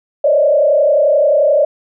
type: tone with frequency modulation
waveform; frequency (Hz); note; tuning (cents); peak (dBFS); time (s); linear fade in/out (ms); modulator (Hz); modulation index
sine; 587.3; D5; 0; -8; 0.24-1.65; 5; 31.4; 1.4
effects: none